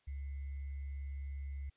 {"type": "tone with sample-and-hold", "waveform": "sine", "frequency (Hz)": 69.3, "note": "C#2", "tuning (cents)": 0, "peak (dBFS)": -39, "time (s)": [0.07, 1.7], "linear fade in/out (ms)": 10, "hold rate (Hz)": 2100, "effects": ["white hiss -75 dBFS RMS until 1.76 s", "resampled to 8000 Hz"]}